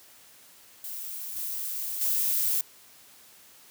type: noise with level steps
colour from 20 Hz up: violet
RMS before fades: -37 / -33 / -26 dBFS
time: 0.84-2.61 s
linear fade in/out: 2 ms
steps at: 1.36 / 2.01 s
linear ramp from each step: 5 ms
effects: white hiss -54 dBFS RMS until 3.7 s + high-pass 80 Hz 12 dB/octave